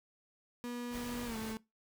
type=tone with pitch glide; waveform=35% pulse; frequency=242.1 to 220.7 Hz; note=B3 to A3; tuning=-34 to +5 cents; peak=-37 dBFS; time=0.64-1.57 s; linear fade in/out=0 ms; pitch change=-161 cents; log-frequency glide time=1.25-1.36 s
type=noise; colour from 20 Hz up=pink; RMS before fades=-46 dBFS; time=0.9-1.56 s; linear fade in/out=50 ms
effects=noise-tail reverb RT60 0.2 s tail -20 dB re dry